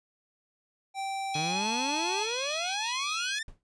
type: tone with pitch glide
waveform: square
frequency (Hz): 780 to 875.5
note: G5 to A5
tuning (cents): -9 to -9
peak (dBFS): -32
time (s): 0.94-2.28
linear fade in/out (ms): 50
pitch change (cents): +200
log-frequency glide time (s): 1.47-1.64
type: harmonic tone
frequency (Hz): 837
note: G#5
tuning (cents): +13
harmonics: 3 / 4 / 5 / 6 / 7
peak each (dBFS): -36 / -37 / -38 / -48 / -40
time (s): 1.34-3.39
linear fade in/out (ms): 5
type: exponential sweep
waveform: sawtooth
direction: up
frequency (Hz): 146.83 to 1827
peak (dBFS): -29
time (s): 1.35-3.43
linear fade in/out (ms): 5
type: noise with exponential decay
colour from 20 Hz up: brown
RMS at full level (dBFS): -41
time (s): 3.48-3.63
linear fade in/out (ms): 1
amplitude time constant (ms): 31
effects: resampled to 22050 Hz